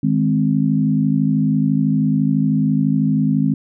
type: chord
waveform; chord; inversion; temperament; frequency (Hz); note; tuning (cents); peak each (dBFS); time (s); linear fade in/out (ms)
sine; Ab major; second; equal; 155.56 / 207.7 / 261.6; Eb3 / Ab3 / C4; 0 / 0 / 0; -18; 0.03-3.54; 5
effects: none